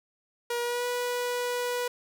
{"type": "tone with pitch glide", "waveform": "sawtooth", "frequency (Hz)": [477.8, 489.5], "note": ["A#4", "B4"], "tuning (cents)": [43, -15], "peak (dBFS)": -24, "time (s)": [0.5, 1.88], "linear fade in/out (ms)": 5, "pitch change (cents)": 42, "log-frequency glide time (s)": [0.61, 0.86], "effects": []}